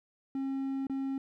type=tone with dropouts; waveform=triangle; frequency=270 Hz; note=C#4; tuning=45 cents flat; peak=-29 dBFS; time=0.35-1.18 s; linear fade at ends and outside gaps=2 ms; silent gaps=0.869-0.897 s; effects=none